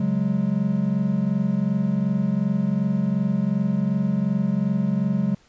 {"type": "chord", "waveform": "triangle", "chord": "C# suspended fourth", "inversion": "none", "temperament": "equal", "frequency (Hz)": [138.59, 185, 207.7], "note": ["C#3", "F#3", "G#3"], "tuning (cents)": [0, 0, 0], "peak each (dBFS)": [-25, -21, -21], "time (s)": [0, 5.35], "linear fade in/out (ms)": 5, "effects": ["pink hiss -57 dBFS RMS until 5.48 s", "resampled to 16000 Hz"]}